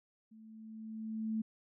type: tone with level ramp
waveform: sine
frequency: 220 Hz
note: A3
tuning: in tune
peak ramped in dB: -54 to -31 dBFS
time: 0.31-1.42 s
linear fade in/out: 10 ms
effects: none